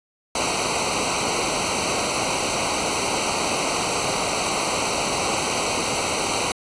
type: noise with comb filter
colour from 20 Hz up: pink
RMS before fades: -23 dBFS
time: 0.35-6.52 s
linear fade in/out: 2 ms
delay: 0.58 ms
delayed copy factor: -1
effects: resampled to 22050 Hz